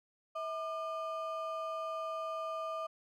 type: ring-modulated tone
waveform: triangle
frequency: 924 Hz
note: A#5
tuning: 16 cents flat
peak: -31 dBFS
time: 0.35-2.87 s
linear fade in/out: 10 ms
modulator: 279 Hz
effects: none